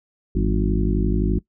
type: harmonic tone with a mistuned harmonic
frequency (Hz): 51.7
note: G#1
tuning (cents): -7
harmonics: 1 / 2 / 3 / 4 / 5 / 6 / 7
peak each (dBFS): -20 / -27 / -26 / -26 / -29 / -28 / -28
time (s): 0.35-1.39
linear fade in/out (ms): 5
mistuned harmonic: 3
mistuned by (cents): +110
effects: noise-tail reverb RT60 0.1 s tail -20 dB re dry